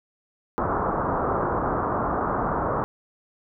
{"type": "low-pass noise", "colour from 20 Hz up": "white", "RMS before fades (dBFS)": -25, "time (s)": [0.58, 2.84], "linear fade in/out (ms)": 0, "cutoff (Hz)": 1300, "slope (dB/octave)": 48, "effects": []}